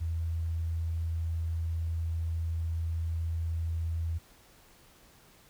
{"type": "tone", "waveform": "sine", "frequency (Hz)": 82.41, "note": "E2", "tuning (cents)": 0, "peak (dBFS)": -29, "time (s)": [0, 4.19], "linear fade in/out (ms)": 20, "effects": ["pink hiss -59 dBFS RMS until 5.49 s"]}